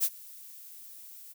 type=noise with ADSR envelope; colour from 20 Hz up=violet; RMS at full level=-24 dBFS; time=0-1.34 s; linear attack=37 ms; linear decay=53 ms; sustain=-24 dB; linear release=25 ms; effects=none